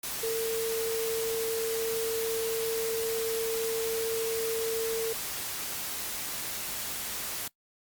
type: tone in noise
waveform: sine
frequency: 452.2 Hz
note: A4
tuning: 47 cents sharp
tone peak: -28 dBFS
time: 0.23-5.13 s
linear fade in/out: 5 ms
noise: white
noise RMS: -35 dBFS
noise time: 0.03-7.48 s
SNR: +4 dB
effects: noise-tail reverb RT60 0.1 s tail -22 dB re dry + Opus 48 kbps